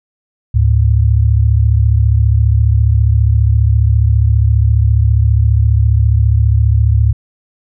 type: tone pair together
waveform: sine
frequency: 73.3 / 108.06 Hz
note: D2 / A2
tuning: -3 / -31 cents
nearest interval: perfect fifth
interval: 672 cents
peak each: -10 dBFS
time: 0.54-7.13 s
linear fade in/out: 10 ms
effects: none